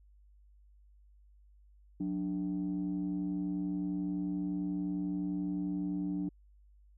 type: tone pair together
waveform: sine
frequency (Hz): 182.25 / 293.7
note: F#3 / D4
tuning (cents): -26 / 0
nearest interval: minor sixth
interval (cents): 826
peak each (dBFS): -34 / -33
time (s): 2-6.29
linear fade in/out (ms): 5
effects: tanh soft clip ceiling -27 dBFS + added 50 Hz sine -58 dBFS peak until 6.97 s